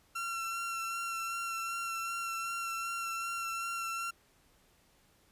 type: tone with vibrato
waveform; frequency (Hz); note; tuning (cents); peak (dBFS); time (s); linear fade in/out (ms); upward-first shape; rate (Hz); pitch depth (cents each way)
30% pulse; 1359; F6; -48; -32; 0.15-4.11; 10; sine; 2.6; 17
effects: pink hiss -67 dBFS RMS until 5.31 s + resampled to 32000 Hz